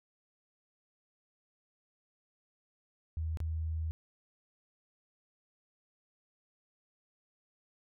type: tone with dropouts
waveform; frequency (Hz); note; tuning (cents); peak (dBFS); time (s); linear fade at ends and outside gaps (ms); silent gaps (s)
sine; 80; D#2; +49; -32; 3.17-3.91; 0; 3.372-3.403
effects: none